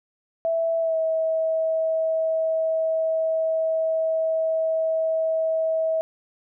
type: tone with pitch glide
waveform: sine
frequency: 659.3 to 643.9 Hz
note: E5 to E5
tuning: 0 to -41 cents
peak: -20 dBFS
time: 0.45-6.01 s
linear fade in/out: 0 ms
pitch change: -41 cents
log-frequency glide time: 0.8-0.96 s
effects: none